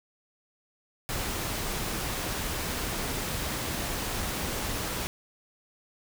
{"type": "noise", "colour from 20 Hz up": "pink", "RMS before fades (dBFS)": -32, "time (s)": [1.09, 5.07], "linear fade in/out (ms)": 0, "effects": []}